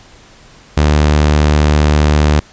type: tone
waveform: sawtooth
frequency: 75 Hz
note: D2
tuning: 37 cents sharp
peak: -4 dBFS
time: 0.77-2.4 s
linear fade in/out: 5 ms
effects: pink hiss -42 dBFS RMS until 2.52 s + resampled to 16000 Hz